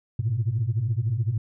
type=tone cluster; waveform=sine; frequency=105.1 / 118.8 / 128.7 Hz; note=G#2 / A#2 / C3; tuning=+21 / +33 / -28 cents; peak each=-25 / -24 / -31 dBFS; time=0.19-1.38 s; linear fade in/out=5 ms; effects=tanh soft clip ceiling -16 dBFS